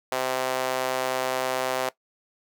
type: tone with high-pass filter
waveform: sawtooth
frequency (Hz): 129.4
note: C3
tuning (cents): -19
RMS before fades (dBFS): -27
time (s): 0.12-1.89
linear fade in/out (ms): 0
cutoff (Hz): 610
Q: 1.7
effects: noise-tail reverb RT60 0.1 s tail -18 dB re dry